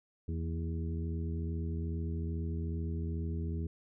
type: harmonic tone with a mistuned harmonic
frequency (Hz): 82.41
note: E2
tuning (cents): 0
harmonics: 1 / 2 / 3 / 4 / 5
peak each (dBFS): -34 / -40 / -44 / -46 / -48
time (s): 0.28-3.67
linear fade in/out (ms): 5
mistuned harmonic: 3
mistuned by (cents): -62
effects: none